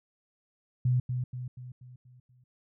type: tone with echo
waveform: sine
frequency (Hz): 125.3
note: B2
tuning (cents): +25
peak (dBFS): -22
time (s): 0.85-1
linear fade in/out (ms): 5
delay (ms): 240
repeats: 6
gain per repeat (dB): -6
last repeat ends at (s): 2.44
effects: none